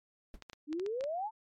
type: noise with exponential decay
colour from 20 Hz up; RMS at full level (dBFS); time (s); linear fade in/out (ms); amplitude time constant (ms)
brown; -41; 0.34-0.42; 1; 17
type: clicks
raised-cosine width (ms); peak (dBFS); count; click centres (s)
0.2; -29; 8; 0.423 / 0.498 / 0.532 / 0.729 / 0.797 / 0.863 / 1.009 / 1.04
type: exponential sweep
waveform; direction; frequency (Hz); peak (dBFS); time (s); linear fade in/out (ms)
sine; up; 287.1 to 910; -33; 0.67-1.31; 50
effects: MP3 64 kbps